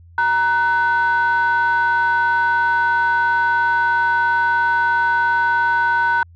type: ring-modulated tone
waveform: triangle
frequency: 280.5 Hz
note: C#4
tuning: 21 cents sharp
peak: -8 dBFS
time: 0.18-6.23 s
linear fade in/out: 2 ms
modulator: 1220 Hz
effects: tanh soft clip ceiling -8 dBFS + added 85 Hz sine -42 dBFS peak until 6.35 s